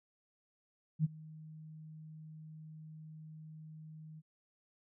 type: tone with ADSR envelope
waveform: sine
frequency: 156.3 Hz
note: D#3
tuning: 8 cents sharp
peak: -25 dBFS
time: 0.99-4.22 s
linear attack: 54 ms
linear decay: 24 ms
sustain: -23 dB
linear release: 36 ms
effects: none